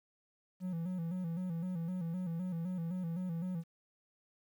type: tone with vibrato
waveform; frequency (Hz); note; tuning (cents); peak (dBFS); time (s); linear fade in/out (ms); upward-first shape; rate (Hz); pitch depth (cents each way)
triangle; 174.61; F3; 0; -33; 0.6-3.64; 50; square; 3.9; 88
effects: 11-bit